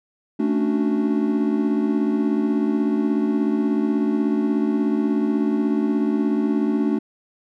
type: chord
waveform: triangle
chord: D major seventh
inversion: second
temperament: equal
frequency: 220 / 277.2 / 293.7 / 370 Hz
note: A3 / C#4 / D4 / F#4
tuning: 0 / 0 / 0 / 0 cents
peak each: -20 / -24 / -20 / -25 dBFS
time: 0.39-6.99 s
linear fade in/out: 10 ms
effects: none